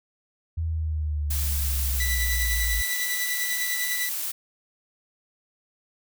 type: linear sweep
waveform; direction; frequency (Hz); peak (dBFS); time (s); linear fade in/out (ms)
sine; down; 82.41 to 54; -24; 0.57-2.82; 10
type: noise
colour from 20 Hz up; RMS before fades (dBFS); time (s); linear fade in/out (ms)
blue; -30; 1.3-4.32; 10
type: tone with tremolo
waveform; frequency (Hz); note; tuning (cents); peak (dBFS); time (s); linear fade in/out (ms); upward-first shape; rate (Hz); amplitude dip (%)
sawtooth; 1975.5; B6; 0; -22; 2-4.09; 2; sine; 10; 45
effects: none